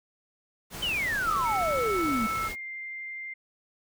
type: noise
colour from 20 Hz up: pink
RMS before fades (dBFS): -38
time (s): 0.7-2.56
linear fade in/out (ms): 50
type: exponential sweep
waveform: sine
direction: down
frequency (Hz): 3136 to 209.5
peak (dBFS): -26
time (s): 0.82-2.27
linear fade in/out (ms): 10
type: tone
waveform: sine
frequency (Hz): 1318.5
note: E6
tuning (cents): 0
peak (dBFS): -28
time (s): 1.27-2.49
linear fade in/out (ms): 20
type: tone with pitch glide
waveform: sine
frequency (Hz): 2216 to 2096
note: C#7 to C7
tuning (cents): -1 to +2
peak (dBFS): -35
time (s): 1.45-3.34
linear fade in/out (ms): 10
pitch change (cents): -97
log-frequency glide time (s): 2.24-2.64
effects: none